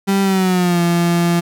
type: tone with pitch glide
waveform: 35% pulse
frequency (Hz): 196 to 171.62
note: G3 to F3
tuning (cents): 0 to -30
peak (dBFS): -11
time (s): 0.07-1.41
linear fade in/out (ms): 20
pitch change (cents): -230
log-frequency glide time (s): 0.22-0.81
effects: none